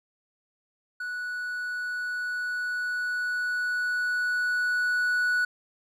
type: tone with level ramp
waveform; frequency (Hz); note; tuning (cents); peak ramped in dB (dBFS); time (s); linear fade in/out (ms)
triangle; 1474; F#6; -7; -29 to -20; 1-5.45; 5
effects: none